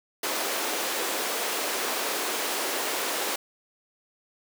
pink high-pass noise, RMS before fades -29 dBFS, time 0.23-3.36 s, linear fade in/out 5 ms, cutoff 330 Hz, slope 24 dB/octave, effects none

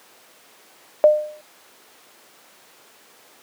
sine tone with exponential decay, 605 Hz, D#5, 49 cents flat, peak -5 dBFS, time 1.04-1.41 s, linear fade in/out 0 ms, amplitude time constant 80 ms, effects pink hiss -50 dBFS RMS until 3.42 s + high-pass 400 Hz 12 dB/octave

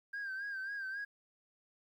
sine tone with vibrato, 1592 Hz, G6, 26 cents sharp, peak -36 dBFS, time 0.13-1.05 s, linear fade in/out 10 ms, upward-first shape sine, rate 3.7 Hz, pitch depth 67 cents each way, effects tanh soft clip ceiling -36 dBFS + 12-bit

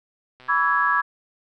click train, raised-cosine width 0.3 ms, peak -31 dBFS, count 78, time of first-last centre 0.4-1.006 s, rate 127 Hz
sine chord, C# minor seventh, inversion third, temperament equal with one note detuned, 987.8 / 1137.3 / 1318.5 / 1661.2 Hz, B5 / C#6 / E6 / G#6, 0 / +44 / 0 / 0 cents, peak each -25 / -22 / -25 / -21 dBFS, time 0.48-1.02 s, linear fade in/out 20 ms
effects none

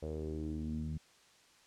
sawtooth tone with low-pass filter sweep, 77.78 Hz, D#2, in tune, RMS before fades -39 dBFS, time 0.02-0.98 s, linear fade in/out 10 ms, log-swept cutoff 520 to 180 Hz, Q 4.9, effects white hiss -64 dBFS RMS until 1.66 s + low-pass 7000 Hz 12 dB/octave

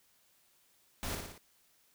pink noise with echo, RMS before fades -38 dBFS, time 1.03-1.15 s, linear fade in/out 0 ms, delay 57 ms, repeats 4, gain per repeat -4 dB, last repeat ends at 1.378 s, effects white hiss -69 dBFS RMS until 1.94 s

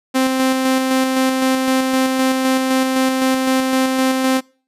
sawtooth tone with tremolo, 261.6 Hz, C4, in tune, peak -9 dBFS, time 0.14-4.41 s, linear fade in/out 20 ms, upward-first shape square, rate 3.9 Hz, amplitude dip 30%, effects noise-tail reverb RT60 0.4 s tail -25 dB re dry + resampled to 32000 Hz

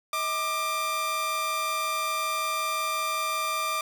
sawtooth tone pair together, 637.2 / 1189 Hz, D#5 / D6, +41 / +21 cents, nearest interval major seventh, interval 1080 cents, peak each -32 / -23 dBFS, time 0.13-3.81 s, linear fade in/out 2 ms, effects none

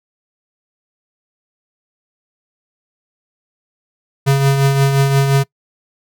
square tone with tremolo, 137.7 Hz, C#3, 11 cents flat, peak -9 dBFS, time 4.26-5.44 s, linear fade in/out 20 ms, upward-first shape triangle, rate 5.7 Hz, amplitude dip 50%, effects noise-tail reverb RT60 0.1 s tail -23 dB re dry

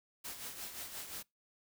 white noise with tremolo, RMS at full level -43 dBFS, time 0.24-1.23 s, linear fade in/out 10 ms, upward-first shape sine, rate 5.7 Hz, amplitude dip 55%, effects noise-tail reverb RT60 0.2 s tail -25 dB re dry

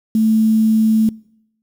sine tone with quantisation, 220 Hz, A3, in tune, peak -11 dBFS, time 0.15-1.09 s, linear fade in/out 2 ms, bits 6, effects noise-tail reverb RT60 0.8 s tail -25 dB re dry

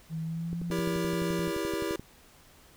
sine tone with pitch glide, 161.1 to 171.67 Hz, E3 to F3, -39 to -29 cents, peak -31 dBFS, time 0.09-1.52 s, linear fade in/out 50 ms, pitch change +110 cents, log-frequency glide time 0.23-0.62 s
click train, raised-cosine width 3 ms, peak -26 dBFS, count 18, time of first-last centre 0.53-1.996 s, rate 11.6 Hz
square chord, E diminished seventh, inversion none, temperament just, 329.6 / 395.6 / 474.7 / 569.6 Hz, E4 / G4 / Bb4 / Db5, 0 / +16 / +31 / +47 cents, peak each -34 / -35 / -39 / -40 dBFS, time 0.71-1.96 s, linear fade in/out 2 ms
effects pink hiss -57 dBFS RMS until 2.76 s

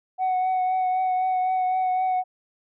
sine tone with vibrato, 743 Hz, F#5, 7 cents sharp, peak -18 dBFS, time 0.18-2.24 s, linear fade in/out 50 ms, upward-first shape triangle, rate 3.9 Hz, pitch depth 20 cents each way, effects tanh soft clip ceiling -19 dBFS

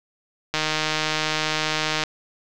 click train, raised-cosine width 0.2 ms, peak -5 dBFS, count 233, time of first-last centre 0.54-2.037 s, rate 155 Hz, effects low-pass 7000 Hz 12 dB/octave + 7-bit

